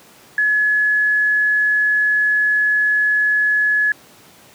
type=tone; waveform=sine; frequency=1700 Hz; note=G#6; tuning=40 cents sharp; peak=-13 dBFS; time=0.38-3.92 s; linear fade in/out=2 ms; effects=pink hiss -46 dBFS RMS until 4.54 s + high-pass 150 Hz 12 dB/octave